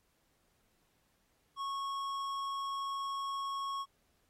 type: tone with tanh clipping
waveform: triangle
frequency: 1100 Hz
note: C#6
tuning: 14 cents flat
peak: -37 dBFS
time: 1.56-3.86 s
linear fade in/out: 50 ms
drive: 16 dB
effects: pink hiss -75 dBFS RMS until 4.29 s + AAC 48 kbps